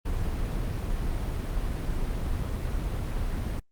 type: noise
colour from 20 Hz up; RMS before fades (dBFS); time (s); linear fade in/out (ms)
brown; -29; 0.05-3.6; 10
effects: noise-tail reverb RT60 0.1 s tail -24 dB re dry + Opus 32 kbps